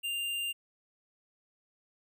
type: tone with hard clipping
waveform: sine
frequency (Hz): 2794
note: F7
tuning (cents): 0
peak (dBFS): -33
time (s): 0.03-0.53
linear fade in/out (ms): 20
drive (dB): 14
effects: none